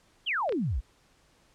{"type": "exponential sweep", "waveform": "sine", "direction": "down", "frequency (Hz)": [3385, 46.25], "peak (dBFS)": -26, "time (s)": [0.26, 0.81], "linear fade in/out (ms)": 20}
{"type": "clicks", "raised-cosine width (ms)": 0.3, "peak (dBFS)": -23, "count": 2, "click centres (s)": [0.493, 0.524]}
{"effects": ["pink hiss -64 dBFS RMS until 1.54 s", "low-pass 9000 Hz 12 dB/octave"]}